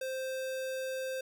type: tone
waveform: square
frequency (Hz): 523.3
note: C5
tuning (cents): 0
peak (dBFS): -35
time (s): 0.01-1.21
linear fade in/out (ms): 5
effects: none